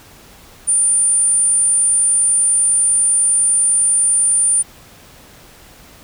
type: tone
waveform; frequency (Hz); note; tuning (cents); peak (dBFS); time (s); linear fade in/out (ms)
sine; 9250; D9; -27; -11; 0.67-4.63; 20
effects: pink hiss -43 dBFS RMS until 6.03 s